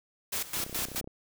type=noise with tremolo; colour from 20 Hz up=white; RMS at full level=-32 dBFS; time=0.32-1.01 s; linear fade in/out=10 ms; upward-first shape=square; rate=4.7 Hz; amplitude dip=80%
type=click train; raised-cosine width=2 ms; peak=-29 dBFS; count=17; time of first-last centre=0.57-1.075 s; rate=31.7 Hz
effects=none